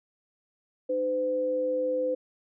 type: tone pair together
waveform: sine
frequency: 304 / 510 Hz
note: D#4 / C5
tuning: -40 / -44 cents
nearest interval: major sixth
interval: 896 cents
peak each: -35 / -25 dBFS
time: 0.89-2.15 s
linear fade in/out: 10 ms
effects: none